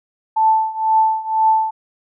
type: tone with tremolo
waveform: sine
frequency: 880 Hz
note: A5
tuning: in tune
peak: -9 dBFS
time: 0.36-1.71 s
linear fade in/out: 10 ms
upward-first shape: triangle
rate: 2 Hz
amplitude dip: 90%
effects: none